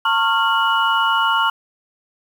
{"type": "tone cluster", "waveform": "sine", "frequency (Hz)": [907, 1096, 1389, 2929], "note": ["A#5", "C#6", "F6", "F#7"], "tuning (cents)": [-48, -20, -10, -18], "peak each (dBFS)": [-20, -20, -18, -23], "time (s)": [0.05, 1.5], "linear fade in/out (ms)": 5, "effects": ["7-bit"]}